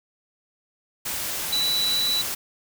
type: tone in noise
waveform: sine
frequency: 3951 Hz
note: B7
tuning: in tune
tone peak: -21 dBFS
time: 1.52-2.22 s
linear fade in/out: 10 ms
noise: white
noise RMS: -29 dBFS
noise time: 1.05-2.35 s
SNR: +5 dB
effects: none